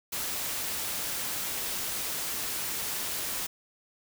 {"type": "noise", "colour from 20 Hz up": "white", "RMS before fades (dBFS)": -33, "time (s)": [0.12, 3.47], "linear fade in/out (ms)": 10, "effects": []}